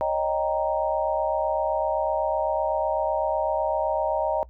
sine chord, Eb dominant seventh, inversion third, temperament equal, 554.4 / 622.3 / 784 / 932.3 Hz, Db5 / Eb5 / G5 / Bb5, 0 / 0 / 0 / 0 cents, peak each -29 / -25 / -29 / -28 dBFS, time 0.01-4.43 s, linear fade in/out 0 ms, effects noise-tail reverb RT60 0.1 s tail -20 dB re dry + added 60 Hz sine -44 dBFS peak until 4.49 s

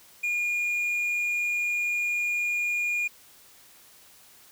triangle tone, 2428 Hz, D#7, 43 cents flat, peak -23 dBFS, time 0.23-3.08 s, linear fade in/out 10 ms, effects white hiss -54 dBFS RMS until 4.51 s

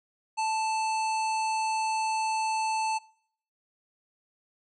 harmonic tone with a mistuned harmonic, 880 Hz, A5, in tune, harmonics 1 / 3 / 5 / 7 / 9 / 10, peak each -26 / -36 / -40 / -43 / -45 / -46 dBFS, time 0.37-2.99 s, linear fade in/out 20 ms, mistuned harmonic 9, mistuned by -56 cents, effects noise-tail reverb RT60 0.6 s tail -23 dB re dry

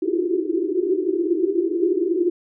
white band-pass noise, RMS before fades -21 dBFS, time 0.02-2.3 s, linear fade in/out 5 ms, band 330 to 380 Hz, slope 96 dB/octave, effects none

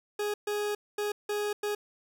40% pulse tone bursts at uneven times, 415.3 Hz, G#4, in tune, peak -28 dBFS, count 5, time 0.19-0.34 / 0.47-0.75 / 0.98-1.12 / 1.29-1.53 / 1.63-1.75 s, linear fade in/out 5 ms, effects none

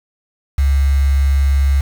sine tone with quantisation, 69 Hz, C#2, 7 cents flat, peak -10 dBFS, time 0.58-1.81 s, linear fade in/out 5 ms, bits 5, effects none

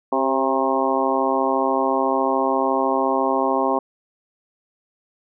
harmonic tone with a mistuned harmonic, 133.9 Hz, C3, 40 cents sharp, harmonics 2 / 3 / 4 / 5 / 6 / 7 / 8, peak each -25 / -25 / -25 / -25 / -25 / -25 / -25 dBFS, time 0.12-3.79 s, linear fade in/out 5 ms, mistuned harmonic 3, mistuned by -37 cents, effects none

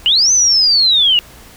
sine linear two-way sweep, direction up then down, 2801 to 6220 to 2801 Hz, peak -8 dBFS, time 0.06-1.19 s, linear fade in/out 0 ms, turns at 0.32 s, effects added 60 Hz sine -43 dBFS peak until 1.56 s + pink hiss -40 dBFS RMS until 1.56 s

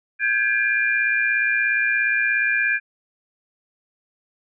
sine tone cluster, 1575 / 1692 / 2391 Hz, G6 / G#6 / D7, +8 / +32 / +30 cents, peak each -22 dBFS, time 0.19-2.8 s, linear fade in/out 50 ms, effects none

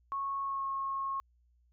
sine tone with pitch glide, 1100 to 1087.4 Hz, C#6 to C#6, -14 to -34 cents, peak -32 dBFS, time 0.12-1.2 s, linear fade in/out 0 ms, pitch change -20 cents, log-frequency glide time 0.42-0.66 s, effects added 60 Hz sine -65 dBFS peak until 1.72 s

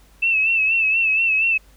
sine tone with vibrato, 2637 Hz, E7, in tune, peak -15 dBFS, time 0.22-1.58 s, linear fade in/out 10 ms, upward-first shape sine, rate 4.2 Hz, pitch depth 57 cents each way, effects added 50 Hz sine -50 dBFS peak until 1.76 s + pink hiss -55 dBFS RMS until 1.76 s

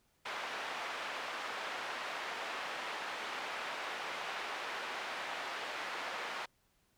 pink band-pass noise, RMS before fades -41 dBFS, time 0.25-6.46 s, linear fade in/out 10 ms, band 740 to 2800 Hz, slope 12 dB/octave, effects pink hiss -74 dBFS RMS until 6.97 s

